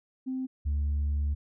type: tone pair in turn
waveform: sine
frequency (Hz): 260 / 72.6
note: C4 / D2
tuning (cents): -11 / -19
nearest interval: octave + minor seventh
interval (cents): 2208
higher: first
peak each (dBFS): -29 / -23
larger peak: second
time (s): 0.26-0.47 / 0.65-1.35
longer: second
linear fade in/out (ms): 20
effects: tanh soft clip ceiling -24 dBFS